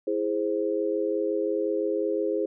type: chord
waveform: sine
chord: E augmented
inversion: none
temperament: equal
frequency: 329.6 / 415.3 / 523.3 Hz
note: E4 / G#4 / B#4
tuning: 0 / 0 / 0 cents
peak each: -29 / -27 / -29 dBFS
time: 0.07-2.46 s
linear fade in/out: 5 ms
effects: none